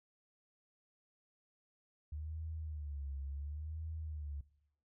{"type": "tone with vibrato", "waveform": "sine", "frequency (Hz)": 74.2, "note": "D2", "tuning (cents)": 18, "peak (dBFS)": -40, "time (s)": [2.12, 4.41], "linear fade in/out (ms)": 5, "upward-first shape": "sine", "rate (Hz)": 0.71, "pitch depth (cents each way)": 130, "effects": ["noise-tail reverb RT60 0.7 s tail -18 dB re dry"]}